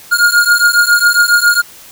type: beating tone pair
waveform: square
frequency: 1420 / 1427.3 Hz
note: F6 / F6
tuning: +28 / +37 cents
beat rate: 7.3 Hz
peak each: -11 dBFS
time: 0.11-1.62 s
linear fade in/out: 20 ms
effects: white hiss -37 dBFS RMS until 1.91 s